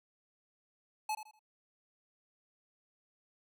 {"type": "tone with echo", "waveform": "square", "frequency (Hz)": 859, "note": "A5", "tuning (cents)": -42, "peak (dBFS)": -33, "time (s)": [1.09, 1.15], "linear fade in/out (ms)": 5, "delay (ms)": 81, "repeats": 3, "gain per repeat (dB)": -11, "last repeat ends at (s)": 1.393, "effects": []}